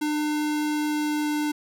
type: tone with pitch glide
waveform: square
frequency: 300.8 to 299.1 Hz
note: D4 to D4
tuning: +42 to +32 cents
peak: -24 dBFS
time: 0.01-1.52 s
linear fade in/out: 10 ms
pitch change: -10 cents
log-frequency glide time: 0.75-1.37 s
effects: none